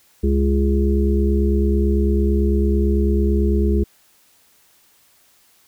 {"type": "harmonic tone", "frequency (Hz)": 69, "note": "C#2", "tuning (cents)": -7, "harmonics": [1, 3, 5, 6], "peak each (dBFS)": [-16, -21, -23, -24], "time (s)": [0.23, 3.84], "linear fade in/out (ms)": 10, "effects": ["white hiss -56 dBFS RMS until 5.67 s"]}